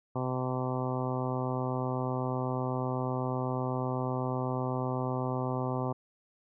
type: harmonic tone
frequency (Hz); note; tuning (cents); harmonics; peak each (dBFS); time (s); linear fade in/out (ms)
128; C3; -38; 1 / 2 / 3 / 4 / 5 / 6 / 7 / 8 / 9; -33 / -36 / -38 / -39 / -40 / -41 / -41 / -42 / -43; 0.15-5.93; 10
effects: none